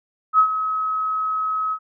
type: tone with ADSR envelope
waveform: sine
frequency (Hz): 1279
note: D#6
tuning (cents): +47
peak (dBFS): -9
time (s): 0.33-1.79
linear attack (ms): 58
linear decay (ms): 84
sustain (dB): -11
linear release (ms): 68
effects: none